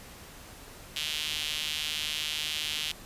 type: tone with high-pass filter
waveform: sawtooth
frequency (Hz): 152.8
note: D#3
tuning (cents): -31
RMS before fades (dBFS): -33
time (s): 0.96-2.92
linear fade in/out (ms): 5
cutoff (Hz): 3100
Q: 3.2
effects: pink hiss -48 dBFS RMS until 3.05 s + resampled to 32000 Hz